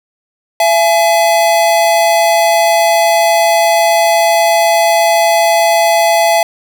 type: tone pair together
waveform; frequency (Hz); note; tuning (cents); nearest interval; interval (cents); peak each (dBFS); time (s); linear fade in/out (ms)
square; 673.2 / 845; E5 / G#5; +36 / +30; major third; 394; -10 / -13; 0.6-6.43; 2
effects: none